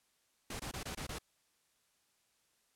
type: noise bursts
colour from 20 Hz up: pink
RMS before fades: -42 dBFS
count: 6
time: 0.5-1.186 s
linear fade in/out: 5 ms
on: 96 ms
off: 22 ms
effects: white hiss -75 dBFS RMS until 2.75 s + low-pass 11000 Hz 12 dB/octave